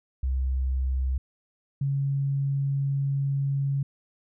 sine tone pair in turn, 65.2 / 138.63 Hz, C2 / C#3, -5 / 0 cents, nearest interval octave + minor second, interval 1305 cents, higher second, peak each -23 dBFS, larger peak neither, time 0.23-1.18 / 1.81-3.83 s, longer second, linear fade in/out 5 ms, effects none

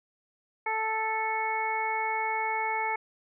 harmonic tone, 440 Hz, A4, in tune, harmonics 1 / 2 / 3 / 4 / 5, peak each -38 / -29 / -39 / -39 / -32 dBFS, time 0.66-2.96 s, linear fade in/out 5 ms, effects none

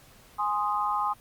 sine chord, Ab major, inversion none, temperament equal, 830.6 / 1046.5 / 1244.5 Hz, Ab5 / C6 / Eb6, 0 / 0 / 0 cents, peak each -29 dBFS, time 0.38-1.14 s, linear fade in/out 20 ms, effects pink hiss -55 dBFS RMS until 1.2 s + Opus 48 kbps

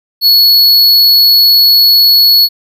square tone, 4382 Hz, C#8, 21 cents flat, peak -4 dBFS, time 0.21-2.49 s, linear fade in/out 50 ms, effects none

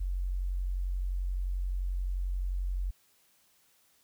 sine tone, 45.72 Hz, F#1, 20 cents flat, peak -29 dBFS, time 0-2.91 s, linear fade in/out 10 ms, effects white hiss -67 dBFS RMS until 4.03 s

